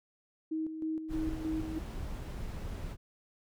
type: tone with tremolo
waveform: sine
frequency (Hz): 316.7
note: D#4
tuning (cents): +31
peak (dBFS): -31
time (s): 0.51-1.79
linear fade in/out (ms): 10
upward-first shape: square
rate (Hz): 3.2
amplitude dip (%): 55
type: noise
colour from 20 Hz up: brown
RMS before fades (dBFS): -39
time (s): 1.08-2.97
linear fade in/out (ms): 50
effects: none